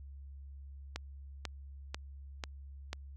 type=click train; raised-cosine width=0.2 ms; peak=-20 dBFS; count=5; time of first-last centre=0.96-2.93 s; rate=2.03 Hz; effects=added 69 Hz sine -46 dBFS peak until 3.16 s